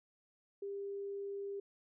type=tone; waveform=sine; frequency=399 Hz; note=G4; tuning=31 cents sharp; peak=-39 dBFS; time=0.62-1.6 s; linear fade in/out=5 ms; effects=none